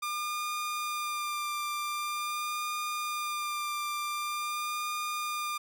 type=tone with vibrato; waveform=sawtooth; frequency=1200 Hz; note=D6; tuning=37 cents sharp; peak=-28 dBFS; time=0.02-5.58 s; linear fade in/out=10 ms; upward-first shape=sine; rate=0.45 Hz; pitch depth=18 cents each way; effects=none